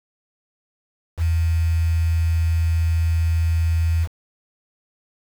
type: tone with quantisation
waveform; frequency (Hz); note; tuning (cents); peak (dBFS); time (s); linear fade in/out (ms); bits
sine; 82.41; E2; 0; -16; 1.17-4.08; 50; 6
effects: none